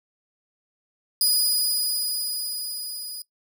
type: tone with level ramp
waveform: 20% pulse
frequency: 4942 Hz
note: D#8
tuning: 13 cents flat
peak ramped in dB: -11 to -27 dBFS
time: 1.21-3.22 s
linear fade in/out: 2 ms
effects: noise-tail reverb RT60 0.1 s tail -18 dB re dry